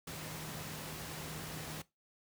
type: tone in noise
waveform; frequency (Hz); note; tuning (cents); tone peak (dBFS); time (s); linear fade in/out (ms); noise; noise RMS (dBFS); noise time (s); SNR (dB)
sine; 155.9; D#3; +4; -47; 0.07-1.82; 5; pink; -44; 0.07-1.82; -6
effects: noise-tail reverb RT60 0.2 s tail -19 dB re dry + high-pass 80 Hz 12 dB/octave